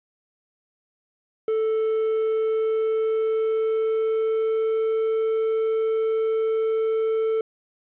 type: tone with pitch glide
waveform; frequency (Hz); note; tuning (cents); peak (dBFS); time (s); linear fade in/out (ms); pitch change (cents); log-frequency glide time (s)
triangle; 440 to 443.3; A4 to A4; 0 to +13; -18; 1.48-7.41; 2; +13; 1.75-4.98
effects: resampled to 8000 Hz + 9-bit